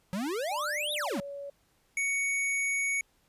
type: exponential two-way sweep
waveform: square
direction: up then down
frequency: 176.9 to 3883 to 176.9 Hz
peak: -31 dBFS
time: 0.13-1.2 s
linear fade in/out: 0 ms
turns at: 0.93 s
type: tone with pitch glide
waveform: sine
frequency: 595 to 563.9 Hz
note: D5 to C#5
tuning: +22 to +30 cents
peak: -37 dBFS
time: 0.51-1.5 s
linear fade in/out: 5 ms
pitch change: -92 cents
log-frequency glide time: 1-1.08 s
type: tone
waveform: square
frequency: 2231 Hz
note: C#7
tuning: 11 cents sharp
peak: -28 dBFS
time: 1.97-3.01 s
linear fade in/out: 2 ms
effects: pink hiss -69 dBFS RMS until 3.28 s + resampled to 32000 Hz